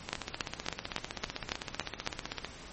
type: two click trains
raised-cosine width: 0.2 ms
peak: -12 / -17 dBFS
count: 8 / 38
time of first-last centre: 0.13-2.074 / 0.09-2.447 s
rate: 3.6 / 15.7 Hz
effects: pink hiss -48 dBFS RMS until 2.72 s + MP3 32 kbps